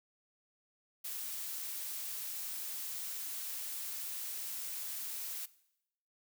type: noise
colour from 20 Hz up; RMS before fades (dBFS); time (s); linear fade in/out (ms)
blue; -41; 1.04-5.46; 10
effects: noise-tail reverb RT60 0.8 s tail -19 dB re dry